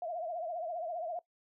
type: tone with vibrato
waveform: sine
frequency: 674 Hz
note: E5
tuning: 38 cents sharp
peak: -35 dBFS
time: 0.02-1.19 s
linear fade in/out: 2 ms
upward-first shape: triangle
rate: 15 Hz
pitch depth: 140 cents each way
effects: noise-tail reverb RT60 0.1 s tail -18 dB re dry